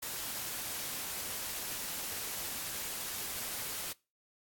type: noise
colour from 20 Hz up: white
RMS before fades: -39 dBFS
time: 0.02-3.93 s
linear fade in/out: 10 ms
effects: noise-tail reverb RT60 0.3 s tail -24 dB re dry + AAC 64 kbps